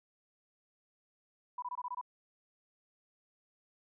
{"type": "tone bursts", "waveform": "sine", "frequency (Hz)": 987.8, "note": "B5", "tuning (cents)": 0, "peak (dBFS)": -36, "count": 7, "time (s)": [1.58, 2.013], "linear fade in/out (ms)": 5, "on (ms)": 43, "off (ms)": 22, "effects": []}